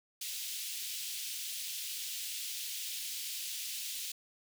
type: high-pass noise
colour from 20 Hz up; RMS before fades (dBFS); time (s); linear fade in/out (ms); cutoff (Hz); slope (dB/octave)
pink; -40; 0.21-4.12; 5; 2900; 24
effects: none